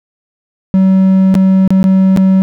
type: tone with dropouts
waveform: triangle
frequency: 190 Hz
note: F#3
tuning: 46 cents sharp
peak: -3 dBFS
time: 0.74-2.42 s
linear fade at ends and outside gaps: 0 ms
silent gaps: 1.342-1.352 / 1.677-1.705 / 1.829-1.841 / 2.163-2.173 s
effects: none